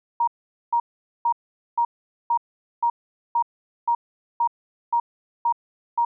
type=tone bursts; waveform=sine; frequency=942 Hz; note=A#5; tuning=18 cents sharp; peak=-17 dBFS; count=12; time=0.2-6.05 s; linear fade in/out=5 ms; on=75 ms; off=450 ms; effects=none